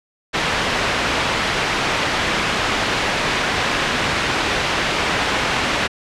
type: low-pass noise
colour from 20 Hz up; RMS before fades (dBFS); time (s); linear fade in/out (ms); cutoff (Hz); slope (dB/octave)
white; -20; 0.33-5.88; 20; 2600; 12
effects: low-pass 9000 Hz 12 dB/octave